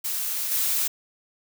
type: noise with level steps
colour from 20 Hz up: blue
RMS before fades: -28 / -24 dBFS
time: 0.04-0.88 s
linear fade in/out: 10 ms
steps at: 0.51 s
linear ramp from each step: 10 ms
effects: none